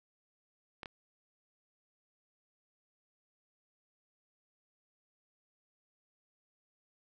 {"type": "clicks", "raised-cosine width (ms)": 0.3, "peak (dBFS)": -26, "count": 2, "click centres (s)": [0.832, 0.858], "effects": []}